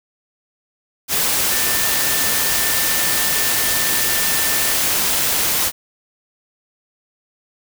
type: tone in noise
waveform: sine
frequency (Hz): 1784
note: A6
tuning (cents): +23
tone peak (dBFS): -27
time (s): 1.48-4.77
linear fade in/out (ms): 50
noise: white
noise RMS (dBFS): -18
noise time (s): 1.08-5.72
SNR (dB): -12
effects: none